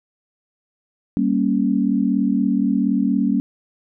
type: chord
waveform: sine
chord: G diminished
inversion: none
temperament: equal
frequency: 196 / 233.1 / 277.2 Hz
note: G3 / Bb3 / Db4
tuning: 0 / 0 / 0 cents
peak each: -20 dBFS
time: 1.17-3.4 s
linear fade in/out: 0 ms
effects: none